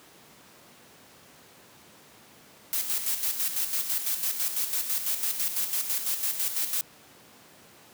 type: noise with tremolo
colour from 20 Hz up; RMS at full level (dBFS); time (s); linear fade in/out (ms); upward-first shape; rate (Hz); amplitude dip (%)
blue; -27; 2.73-6.81; 0; square; 6; 55
effects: pink hiss -53 dBFS RMS until 7.93 s + high-pass 150 Hz 12 dB/octave